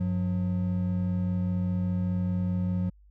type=tone pair together; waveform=triangle; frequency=95.72 / 180.7 Hz; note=G2 / F#3; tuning=-41 / -41 cents; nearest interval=major seventh; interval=1100 cents; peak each=-27 / -25 dBFS; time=0-2.9 s; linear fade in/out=10 ms; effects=added 50 Hz sine -53 dBFS peak until 3.1 s